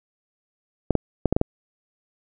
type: clicks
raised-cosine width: 2 ms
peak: -5 dBFS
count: 6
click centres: 0.907 / 0.953 / 1.257 / 1.326 / 1.365 / 1.414 s
effects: none

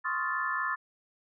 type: tone cluster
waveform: sine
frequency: 1042 / 1106 / 1258 / 1386 / 1752 Hz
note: C6 / C#6 / D#6 / F6 / A6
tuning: -7 / -4 / +19 / -14 / -8 cents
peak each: -35 / -37 / -36 / -37 / -32 dBFS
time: 0.04-0.76 s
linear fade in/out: 20 ms
effects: none

